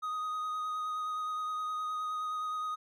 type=tone with vibrato; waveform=triangle; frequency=1248 Hz; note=D#6; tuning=5 cents sharp; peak=-31 dBFS; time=0.02-2.76 s; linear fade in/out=20 ms; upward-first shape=sine; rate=9.6 Hz; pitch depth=15 cents each way; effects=none